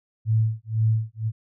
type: tone with tremolo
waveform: sine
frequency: 110.7 Hz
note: A2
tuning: 11 cents sharp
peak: -16 dBFS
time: 0.25-1.32 s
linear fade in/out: 50 ms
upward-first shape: sine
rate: 2 Hz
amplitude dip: 100%
effects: none